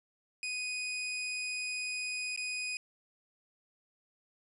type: tone with dropouts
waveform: sawtooth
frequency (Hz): 2489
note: D#7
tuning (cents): 0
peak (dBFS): -31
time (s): 0.43-2.77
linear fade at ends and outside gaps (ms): 1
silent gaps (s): 2.362-2.375
effects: resampled to 24000 Hz